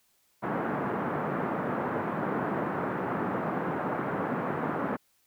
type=band-pass noise; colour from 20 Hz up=pink; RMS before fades=-31 dBFS; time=0.42-4.97 s; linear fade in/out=20 ms; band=150 to 1500 Hz; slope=24 dB/octave; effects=white hiss -69 dBFS RMS until 5.26 s